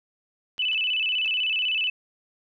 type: clicks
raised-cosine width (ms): 0.2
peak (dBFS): -27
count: 3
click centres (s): 0.581 / 0.732 / 1.26
type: tone with vibrato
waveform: sine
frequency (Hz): 2800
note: F7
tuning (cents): +4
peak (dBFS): -22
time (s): 0.59-1.9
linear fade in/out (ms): 5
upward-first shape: square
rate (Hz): 16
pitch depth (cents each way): 110
effects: none